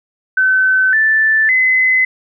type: tone with pitch steps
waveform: sine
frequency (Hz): 1524 / 1760.8 / 2034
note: G6 / A6 / C7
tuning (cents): -49 / +1 / -50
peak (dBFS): -9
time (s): 0.37-2.05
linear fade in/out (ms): 5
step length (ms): 560
effects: none